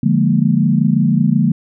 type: chord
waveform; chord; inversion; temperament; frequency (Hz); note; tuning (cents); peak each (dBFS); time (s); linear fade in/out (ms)
sine; Bb dominant seventh; first; equal; 146.83 / 174.61 / 207.7 / 233.1; D3 / F3 / Ab3 / Bb3; 0 / 0 / 0 / 0; -16; 0.03-1.52; 5
effects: none